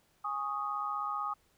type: chord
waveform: sine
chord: Ab suspended fourth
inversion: none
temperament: equal with one note detuned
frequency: 826.8 / 1108.7 / 1244.5 Hz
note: Ab5 / Db6 / Eb6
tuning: -8 / 0 / 0 cents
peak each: -39 / -40 / -34 dBFS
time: 0.24-1.34 s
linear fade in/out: 10 ms
effects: pink hiss -70 dBFS RMS until 1.57 s